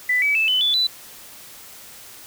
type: tone with pitch steps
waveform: sine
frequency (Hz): 1992 / 2288 / 2628 / 3019 / 3468 / 3984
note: B6 / D7 / E7 / F#7 / A7 / B7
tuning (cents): +14 / -46 / -6 / +34 / -26 / +14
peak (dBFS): -16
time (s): 0.09-0.87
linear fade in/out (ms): 5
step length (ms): 130
effects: white hiss -42 dBFS RMS until 2.26 s